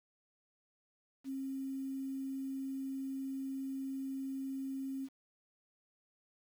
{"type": "tone with quantisation", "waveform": "sine", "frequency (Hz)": 268.8, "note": "C4", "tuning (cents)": 47, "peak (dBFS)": -37, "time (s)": [1.24, 5.09], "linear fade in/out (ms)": 50, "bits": 10, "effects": []}